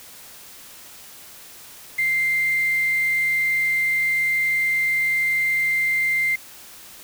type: tone with quantisation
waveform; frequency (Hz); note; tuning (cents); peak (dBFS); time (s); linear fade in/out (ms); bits
sine; 2093; C7; 0; -18; 1.98-6.36; 10; 6
effects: white hiss -43 dBFS RMS until 7.03 s